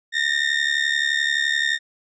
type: ring-modulated tone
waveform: 30% pulse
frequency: 1833 Hz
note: A#6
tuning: 30 cents flat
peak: -13 dBFS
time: 0.12-1.79 s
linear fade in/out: 50 ms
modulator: 35.8 Hz
effects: resampled to 16000 Hz